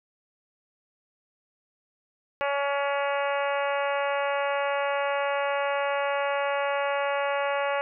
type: harmonic tone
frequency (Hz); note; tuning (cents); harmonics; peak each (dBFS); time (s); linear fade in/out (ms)
281.7; C#4; +28; 2 / 3 / 4 / 5 / 6 / 7 / 8 / 9 / 10; -27 / -31 / -33 / -35 / -37 / -38 / -39 / -40 / -41; 2.41-7.81; 0
effects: none